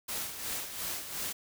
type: noise with tremolo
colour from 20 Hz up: white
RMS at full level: -35 dBFS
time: 0.08-1.33 s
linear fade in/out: 10 ms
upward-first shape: sine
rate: 2.8 Hz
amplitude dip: 60%
effects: none